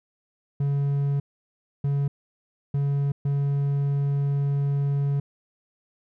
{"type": "tone bursts at uneven times", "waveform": "triangle", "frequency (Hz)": 141, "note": "C#3", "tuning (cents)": 30, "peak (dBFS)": -19, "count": 4, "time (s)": [[0.6, 1.2], [1.84, 2.08], [2.74, 3.12], [3.25, 5.2]], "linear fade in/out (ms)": 5, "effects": []}